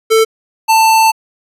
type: tone pair in turn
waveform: square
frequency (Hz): 444.2 / 888.4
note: A4 / A5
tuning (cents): +16 / +16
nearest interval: octave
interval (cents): 1200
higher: second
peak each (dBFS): -7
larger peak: neither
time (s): 0.1-0.25 / 0.68-1.12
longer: second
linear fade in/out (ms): 20
effects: resampled to 32000 Hz